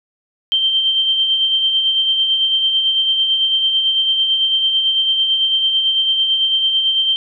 sine tone with tremolo, 3136 Hz, G7, in tune, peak -11 dBFS, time 0.52-7.16 s, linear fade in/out 0 ms, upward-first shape sine, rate 9 Hz, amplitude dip 40%, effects none

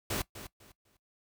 pink noise with echo, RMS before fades -33 dBFS, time 0.1-0.22 s, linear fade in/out 5 ms, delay 250 ms, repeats 3, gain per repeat -12 dB, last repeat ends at 0.97 s, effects noise-tail reverb RT60 0.1 s tail -18 dB re dry

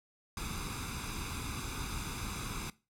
pink noise with comb filter, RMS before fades -39 dBFS, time 0.37-2.7 s, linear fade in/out 2 ms, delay 0.81 ms, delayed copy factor +0.75, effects noise-tail reverb RT60 0.3 s tail -20 dB re dry + low-pass 12000 Hz 12 dB/octave

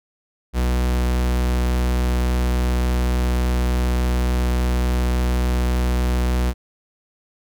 45% pulse tone, 61.74 Hz, B1, in tune, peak -17 dBFS, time 0.53-6.54 s, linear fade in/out 50 ms, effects none

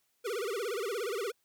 square tone with vibrato, 434.2 Hz, A4, 23 cents flat, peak -33 dBFS, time 0.24-1.32 s, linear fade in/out 20 ms, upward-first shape sine, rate 17 Hz, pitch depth 230 cents each way, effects white hiss -75 dBFS RMS until 1.44 s

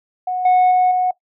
sine tone with level steps, 733 Hz, F#5, 16 cents flat, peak -18 / -7 / -9 / -13 dBFS, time 0.27-1.11 s, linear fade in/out 5 ms, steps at 0.45 / 0.71 / 0.91 s, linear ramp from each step 5 ms, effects noise-tail reverb RT60 0.1 s tail -19 dB re dry + tanh soft clip ceiling -9 dBFS

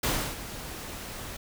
pink noise with ADSR envelope, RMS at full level -26 dBFS, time 0.03-1.37 s, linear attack 7 ms, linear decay 320 ms, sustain -13 dB, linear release 8 ms, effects none

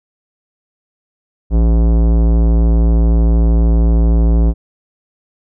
sine tone with tanh clipping, 56.5 Hz, A1, 47 cents sharp, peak -10 dBFS, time 1.5-4.54 s, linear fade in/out 50 ms, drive 18 dB, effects none

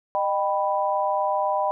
sine chord, Eb augmented, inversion none, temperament equal with one note detuned, 611.6 / 784 / 987.8 Hz, Eb5 / G5 / B5, -30 / 0 / 0 cents, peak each -25 dBFS, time 0.15-1.71 s, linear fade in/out 0 ms, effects none

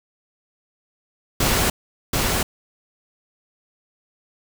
pink noise with echo, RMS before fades -19 dBFS, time 1.4-1.7 s, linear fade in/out 5 ms, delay 730 ms, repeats 1, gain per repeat -2 dB, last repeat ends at 2.43 s, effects none

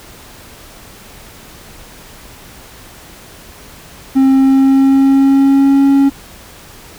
triangle tone with pitch glide, 267.1 to 276 Hz, C4 to C#4, +36 to -7 cents, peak -4 dBFS, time 4.15-6.1 s, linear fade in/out 20 ms, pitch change +57 cents, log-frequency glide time 4.31-5.85 s, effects pink hiss -37 dBFS RMS until 6.98 s

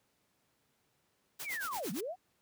white noise with tremolo, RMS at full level -41 dBFS, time 1.39-2.01 s, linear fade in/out 10 ms, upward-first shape sine, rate 8.8 Hz, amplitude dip 90%
sine linear two-way sweep, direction down then up, 2489 to 156.4 to 776 Hz, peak -36 dBFS, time 1.43-2.16 s, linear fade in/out 50 ms, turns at 1.91 s
effects pink hiss -75 dBFS RMS until 2.41 s + high-pass 100 Hz 12 dB/octave

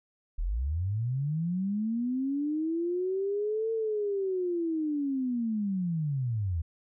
sine linear two-way sweep, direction up then down, 34.65 to 453 to 77.1 Hz, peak -27 dBFS, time 0.38-6.62 s, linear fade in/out 10 ms, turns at 3.72 s, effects none

